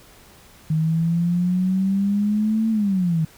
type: exponential two-way sweep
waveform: sine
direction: up then down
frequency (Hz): 155.56 to 224.6 to 155.56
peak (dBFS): -17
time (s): 0.7-3.25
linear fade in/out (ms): 5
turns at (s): 2.7
effects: pink hiss -49 dBFS RMS until 3.37 s